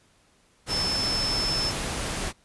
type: tone in noise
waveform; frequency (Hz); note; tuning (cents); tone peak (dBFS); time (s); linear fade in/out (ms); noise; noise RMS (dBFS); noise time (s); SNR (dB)
sine; 5274; E8; 0; -25; 0.68-1.73; 50; pink; -30; 0.66-2.33; +2
effects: pink hiss -62 dBFS RMS until 2.44 s + resampled to 24000 Hz